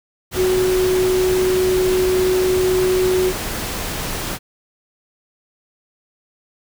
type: tone in noise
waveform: sine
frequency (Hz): 370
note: F#4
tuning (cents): 0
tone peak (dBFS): -14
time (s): 0.35-3.33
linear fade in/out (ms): 50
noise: pink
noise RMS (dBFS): -25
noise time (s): 0.31-4.39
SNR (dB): +8
effects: none